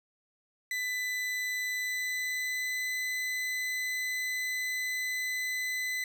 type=tone with pitch glide; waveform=40% pulse; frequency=2000 to 2012 Hz; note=B6 to B6; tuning=+21 to +32 cents; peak=-30 dBFS; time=0.71-6.04 s; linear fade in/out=2 ms; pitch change=+11 cents; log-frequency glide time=1.84-2.98 s; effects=none